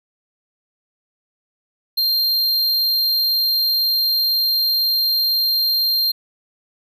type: tone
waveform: square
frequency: 4186 Hz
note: C8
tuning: in tune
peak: -16 dBFS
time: 1.97-6.12 s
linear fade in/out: 10 ms
effects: none